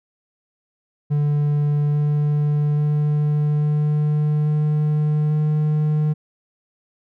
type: tone with pitch steps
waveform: triangle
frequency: 146.83 / 147.85 / 148.88 / 149.92 / 150.96 / 152.01 Hz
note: D3 / D3 / D3 / D3 / D3 / D#3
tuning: 0 / +12 / +24 / +36 / +48 / -40 cents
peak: -14 dBFS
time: 1.1-6.14 s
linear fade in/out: 20 ms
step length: 840 ms
effects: none